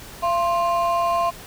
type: ring-modulated tone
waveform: triangle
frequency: 868 Hz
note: A5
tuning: 24 cents flat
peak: -13 dBFS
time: 0.22-1.31 s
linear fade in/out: 20 ms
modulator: 184 Hz
effects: pink hiss -40 dBFS RMS until 1.46 s